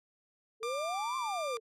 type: exponential two-way sweep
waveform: sine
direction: up then down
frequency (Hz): 431.6 to 1079 to 431.6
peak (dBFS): -34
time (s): 0.6-1.6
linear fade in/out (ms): 50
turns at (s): 1.17
type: tone with vibrato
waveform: sawtooth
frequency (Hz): 1184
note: D6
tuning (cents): +14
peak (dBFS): -33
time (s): 0.63-1.57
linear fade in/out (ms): 0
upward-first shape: square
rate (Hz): 1.6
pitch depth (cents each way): 9
effects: low-pass 9000 Hz 12 dB/octave